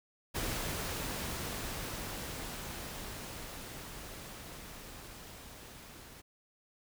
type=noise with level ramp; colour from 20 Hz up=pink; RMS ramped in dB=-36 to -52 dBFS; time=0.34-6.22 s; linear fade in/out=20 ms; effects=none